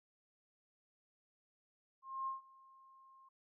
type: tone with ADSR envelope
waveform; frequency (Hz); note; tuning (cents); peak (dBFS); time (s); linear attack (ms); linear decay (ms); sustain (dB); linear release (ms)
sine; 1066; C6; +32; -36; 2.02-3.29; 250; 140; -24; 8
effects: none